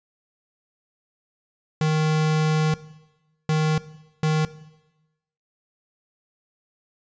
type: tone bursts at uneven times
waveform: square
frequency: 155.56 Hz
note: D#3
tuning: in tune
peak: -19 dBFS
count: 3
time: 1.81-2.74 / 3.49-3.78 / 4.23-4.45 s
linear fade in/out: 2 ms
effects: noise-tail reverb RT60 1.0 s tail -17 dB re dry + resampled to 16000 Hz